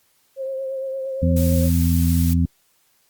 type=tone with vibrato; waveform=sine; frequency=533 Hz; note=C5; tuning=32 cents sharp; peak=-24 dBFS; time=0.36-1.7 s; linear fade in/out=50 ms; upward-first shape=triangle; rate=8.7 Hz; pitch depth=33 cents each way
type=harmonic tone; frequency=84.6 Hz; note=E2; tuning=45 cents sharp; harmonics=1 / 2 / 3; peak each=-17 / -20 / -22 dBFS; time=1.22-2.46 s; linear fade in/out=10 ms
type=noise; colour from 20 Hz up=blue; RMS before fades=-31 dBFS; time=1.36-2.34 s; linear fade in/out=10 ms
effects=white hiss -62 dBFS RMS until 3.09 s + Opus 48 kbps